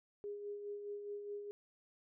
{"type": "tone with tremolo", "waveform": "sine", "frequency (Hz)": 410, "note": "G#4", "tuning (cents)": -22, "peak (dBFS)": -40, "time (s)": [0.24, 1.51], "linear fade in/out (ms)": 0, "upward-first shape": "sine", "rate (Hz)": 4.8, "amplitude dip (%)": 45, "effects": []}